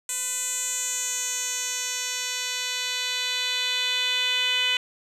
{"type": "tone with band-pass filter sweep", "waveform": "10% pulse", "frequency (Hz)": 500, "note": "B4", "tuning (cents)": 21, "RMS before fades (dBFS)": -27, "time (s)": [0.09, 4.77], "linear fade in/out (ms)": 2, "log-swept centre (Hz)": [8300, 3100], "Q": 3.1, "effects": []}